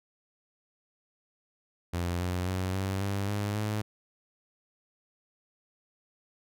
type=tone with pitch steps; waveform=sawtooth; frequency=87.31 / 90.18 / 93.15 / 96.21 / 99.37 / 102.64 / 106.01 Hz; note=F2 / F#2 / F#2 / G2 / G2 / G#2 / G#2; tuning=0 / -44 / +12 / -32 / +24 / -20 / +36 cents; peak=-25 dBFS; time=1.93-3.82 s; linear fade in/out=10 ms; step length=270 ms; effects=none